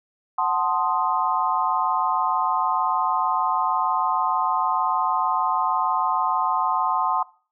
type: chord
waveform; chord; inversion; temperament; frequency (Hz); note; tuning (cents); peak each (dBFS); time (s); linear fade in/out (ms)
sine; F# diminished seventh; none; equal; 740 / 880 / 1046.5 / 1244.5; F#5 / A5 / C6 / Eb6; 0 / 0 / 0 / 0; -26 / -25 / -23 / -27; 0.38-7.23; 5
effects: noise-tail reverb RT60 0.4 s tail -21 dB re dry